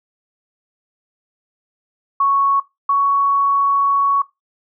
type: tone pair in turn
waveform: sine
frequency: 1108.7 / 1116.4 Hz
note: C#6 / C#6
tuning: 0 / +12 cents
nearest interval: unison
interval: 12 cents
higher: second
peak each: -12 / -12 dBFS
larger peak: neither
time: 2.2-2.6 / 2.89-4.22 s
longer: second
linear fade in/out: 5 ms
effects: noise-tail reverb RT60 0.2 s tail -19 dB re dry